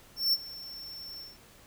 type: tone with ADSR envelope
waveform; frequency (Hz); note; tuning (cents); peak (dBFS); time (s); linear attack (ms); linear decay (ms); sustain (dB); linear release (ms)
square; 5410; E8; +44; -22; 0.16-1.38; 170; 37; -19; 180
effects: pink hiss -56 dBFS RMS until 1.66 s